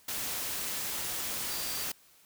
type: tone in noise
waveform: sine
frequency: 4699 Hz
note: D8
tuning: in tune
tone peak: -42 dBFS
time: 1.5-1.84 s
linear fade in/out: 5 ms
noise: white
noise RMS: -35 dBFS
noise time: 0.08-1.92 s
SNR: -10 dB
effects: white hiss -61 dBFS RMS until 2.25 s